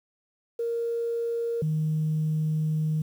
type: tone pair in turn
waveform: sine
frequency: 466.1 / 155.54 Hz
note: A#4 / D#3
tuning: 0 / 0 cents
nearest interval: octave + perfect fifth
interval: 1900 cents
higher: first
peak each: -25 / -22 dBFS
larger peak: second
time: 0.59-1.62 / 1.62-3.02 s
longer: second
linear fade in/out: 5 ms
effects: tanh soft clip ceiling -19 dBFS + 9-bit